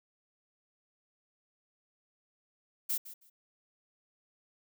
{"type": "noise with echo", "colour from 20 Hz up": "violet", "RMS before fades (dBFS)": -32, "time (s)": [2.89, 2.98], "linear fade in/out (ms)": 10, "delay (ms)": 160, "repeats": 2, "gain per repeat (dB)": -15, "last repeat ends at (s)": 3.3, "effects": []}